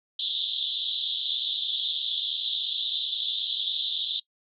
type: band-pass noise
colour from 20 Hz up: pink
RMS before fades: -30 dBFS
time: 0.19-4.2 s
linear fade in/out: 5 ms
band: 3300 to 3800 Hz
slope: 96 dB/octave
effects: noise-tail reverb RT60 0.1 s tail -22 dB re dry